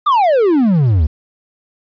triangle exponential sweep, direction down, 1244.5 to 69.3 Hz, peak -7 dBFS, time 0.06-1.07 s, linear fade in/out 10 ms, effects resampled to 11025 Hz + 8-bit

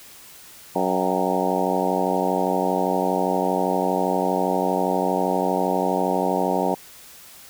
harmonic tone with a mistuned harmonic, 92.5 Hz, F#2, in tune, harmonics 2 / 3 / 4 / 5 / 6 / 7 / 8 / 9 / 10, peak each -28 / -28 / -28 / -28 / -28 / -28 / -28 / -28 / -28 dBFS, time 0.75-6.75 s, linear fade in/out 10 ms, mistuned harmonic 9, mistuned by -58 cents, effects white hiss -45 dBFS RMS until 7.49 s

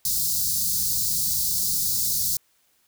white band-stop noise, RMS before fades -24 dBFS, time 0.05-2.37 s, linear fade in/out 2 ms, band 200 to 4200 Hz, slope 48 dB/octave, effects white hiss -65 dBFS RMS until 2.87 s

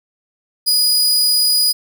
sawtooth tone, 4931 Hz, D#8, 16 cents flat, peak -9 dBFS, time 0.66-1.73 s, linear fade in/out 20 ms, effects none

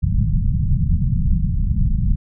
pink low-pass noise, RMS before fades -17 dBFS, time 0.02-2.16 s, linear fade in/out 10 ms, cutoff 190 Hz, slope 48 dB/octave, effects none

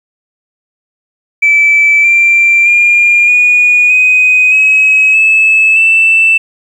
sine tone with pitch steps, 2315 / 2361 / 2408 / 2455 / 2504 / 2554 / 2605 / 2656 Hz, D7 / D7 / D7 / D#7 / D#7 / D#7 / E7 / E7, -25 / +9 / +43 / -24 / +10 / +45 / -21 / +12 cents, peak -3 dBFS, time 1.42-6.38 s, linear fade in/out 10 ms, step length 620 ms, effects tanh soft clip ceiling 0 dBFS + 7-bit

